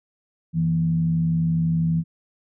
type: tone with frequency modulation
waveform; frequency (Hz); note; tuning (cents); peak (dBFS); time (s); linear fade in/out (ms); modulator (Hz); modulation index
sine; 164.2; E3; -6; -18; 0.53-2.04; 50; 72.2; 0.36
effects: none